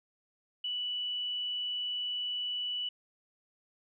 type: tone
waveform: sine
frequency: 2960 Hz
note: F#7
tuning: in tune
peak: -32 dBFS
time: 0.64-2.89 s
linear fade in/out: 5 ms
effects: none